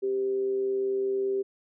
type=tone with amplitude modulation; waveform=sine; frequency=392 Hz; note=G4; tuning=in tune; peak=-23 dBFS; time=0.02-1.43 s; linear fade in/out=20 ms; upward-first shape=sine; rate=125 Hz; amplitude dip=35%; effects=none